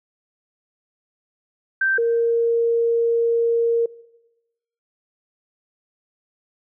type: tone pair in turn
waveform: sine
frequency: 1563 / 464.7 Hz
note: G6 / A#4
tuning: -6 / -5 cents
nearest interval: octave + major sixth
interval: 2099 cents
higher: first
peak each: -16 dBFS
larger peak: neither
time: 1.81-1.98 / 1.98-3.86 s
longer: second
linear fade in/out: 5 ms
effects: noise-tail reverb RT60 1.0 s tail -21 dB re dry